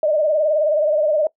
sine tone with vibrato, 609 Hz, D#5, 37 cents flat, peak -14 dBFS, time 0.03-1.27 s, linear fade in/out 2 ms, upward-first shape sine, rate 19 Hz, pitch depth 79 cents each way, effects noise-tail reverb RT60 0.1 s tail -21 dB re dry

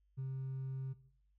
triangle tone with hard clipping, 132.7 Hz, C3, 25 cents sharp, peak -37 dBFS, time 0.17-0.94 s, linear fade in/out 20 ms, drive 2 dB, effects noise-tail reverb RT60 0.6 s tail -17 dB re dry + added 50 Hz sine -70 dBFS peak until 1.38 s

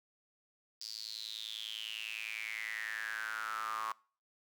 sawtooth tone with high-pass filter sweep, 110 Hz, A2, in tune, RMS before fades -41 dBFS, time 0.81-3.92 s, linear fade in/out 0 ms, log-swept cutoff 4900 to 1100 Hz, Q 9.6, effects noise-tail reverb RT60 0.4 s tail -23 dB re dry

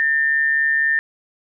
sine tone with amplitude modulation, 1800 Hz, A6, 39 cents sharp, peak -13 dBFS, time 0-0.99 s, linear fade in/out 0 ms, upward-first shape sine, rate 144 Hz, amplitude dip 40%, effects none

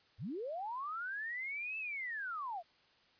sine linear two-way sweep, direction up then down, 73.42 to 2649 to 636 Hz, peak -38 dBFS, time 0.18-2.63 s, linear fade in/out 50 ms, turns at 1.78 s, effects white hiss -68 dBFS RMS until 3.19 s + resampled to 11025 Hz

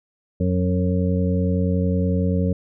harmonic tone with a mistuned harmonic, 90.7 Hz, F#2, 34 cents flat, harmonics 1 / 2 / 3 / 5 / 6, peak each -21 / -21 / -28 / -28 / -30 dBFS, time 0.4-2.53 s, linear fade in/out 5 ms, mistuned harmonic 1, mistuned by -29 cents, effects none

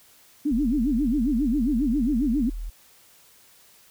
sine tone with vibrato, 260 Hz, C4, 11 cents flat, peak -20 dBFS, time 0.45-2.5 s, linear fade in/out 10 ms, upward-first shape sine, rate 7.4 Hz, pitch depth 280 cents each way
sine tone, 40.14 Hz, E1, 45 cents flat, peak -29 dBFS, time 0.51-2.7 s, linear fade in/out 10 ms
effects white hiss -55 dBFS RMS until 3.9 s

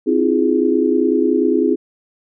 sine chord, F minor seventh, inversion second, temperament equal with one note detuned, 261.6 / 319.1 / 349.2 / 415.3 Hz, C4 / Eb4 / F4 / Ab4, 0 / +44 / 0 / 0 cents, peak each -18 dBFS, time 0.06-1.76 s, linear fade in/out 20 ms, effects none

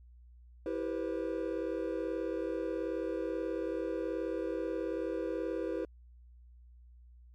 triangle chord, C major seventh, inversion first, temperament equal with one note detuned, 329.6 / 392 / 484.8 / 523.3 Hz, E4 / G4 / B4 / C5, 0 / 0 / -32 / 0 cents, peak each -35 / -37 / -36 / -38 dBFS, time 0.66-5.85 s, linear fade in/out 2 ms, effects added 60 Hz sine -53 dBFS peak until 7.34 s + MP3 96 kbps

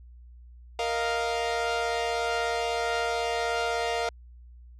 sawtooth chord, Bb suspended fourth, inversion none, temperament equal, 466.2 / 622.3 / 698.5 Hz, Bb4 / Eb5 / F5, 0 / 0 / 0 cents, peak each -26 / -31 / -25 dBFS, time 0.79-4.09 s, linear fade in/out 2 ms, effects added 60 Hz sine -46 dBFS peak until 4.79 s + low-pass 6000 Hz 12 dB/octave

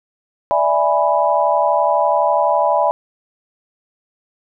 sine chord, E dominant seventh, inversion third, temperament equal, 587.3 / 659.3 / 830.6 / 987.8 Hz, D5 / E5 / G#5 / B5, 0 / 0 / 0 / 0 cents, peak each -18 dBFS, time 0.51-2.91 s, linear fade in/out 0 ms, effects none

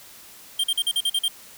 square tone bursts, 3178 Hz, G7, 23 cents sharp, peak -20 dBFS, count 8, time 0.59-1.282 s, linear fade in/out 5 ms, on 48 ms, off 44 ms, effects white hiss -46 dBFS RMS until 1.57 s

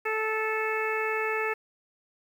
harmonic tone, 437.5 Hz, A4, 10 cents flat, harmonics 1 / 2 / 3 / 4 / 5 / 6, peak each -30 / -35 / -34 / -33 / -34 / -36 dBFS, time 0.05-1.54 s, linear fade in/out 10 ms, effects 9-bit

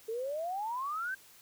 sine exponential sweep, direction up, 433.2 to 1598 Hz, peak -33 dBFS, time 0.08-1.15 s, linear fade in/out 10 ms, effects white hiss -58 dBFS RMS until 1.41 s

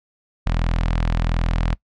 sawtooth tone with notch filter, 41.39 Hz, E1, 8 cents sharp, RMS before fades -20 dBFS, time 0.46-1.75 s, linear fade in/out 10 ms, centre 380 Hz, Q 1.2, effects noise-tail reverb RT60 0.1 s tail -23 dB re dry + low-pass 4000 Hz 12 dB/octave

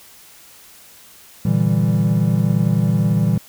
triangle chord, E half-diminished seventh, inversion second, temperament equal, 116.54 / 146.83 / 164.81 / 196 Hz, Bb2 / D3 / E3 / G3, 0 / 0 / 0 / 0 cents, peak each -17 / -20 / -16 / -18 dBFS, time 1.45-3.38 s, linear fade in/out 5 ms, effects white hiss -45 dBFS RMS until 3.48 s

